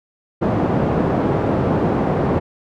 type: band-pass noise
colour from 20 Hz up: pink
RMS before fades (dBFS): -18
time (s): 0.41-2.4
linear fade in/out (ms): 20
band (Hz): 120 to 730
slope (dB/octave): 12
effects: none